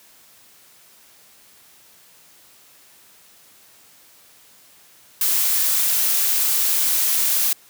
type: noise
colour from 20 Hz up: blue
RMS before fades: -19 dBFS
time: 5.21-7.53 s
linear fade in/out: 2 ms
effects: white hiss -51 dBFS RMS until 7.69 s + high-pass 80 Hz 12 dB/octave